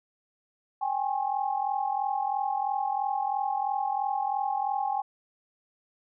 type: tone cluster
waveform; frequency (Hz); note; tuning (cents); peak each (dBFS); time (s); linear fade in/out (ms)
sine; 786 / 829 / 1078; G5 / G#5 / C#6; +4 / -3 / -49; -29 / -29 / -38; 0.81-5.02; 10
effects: none